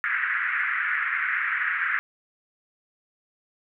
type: band-pass noise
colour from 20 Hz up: pink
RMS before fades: -26 dBFS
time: 0.04-1.99 s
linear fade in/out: 0 ms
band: 1400 to 2100 Hz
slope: 48 dB/octave
effects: none